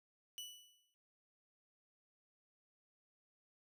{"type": "tone with exponential decay", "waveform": "sawtooth", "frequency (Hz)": 2960, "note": "F#7", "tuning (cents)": 0, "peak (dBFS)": -40, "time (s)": [0.38, 0.94], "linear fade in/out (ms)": 0, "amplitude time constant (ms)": 120, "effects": []}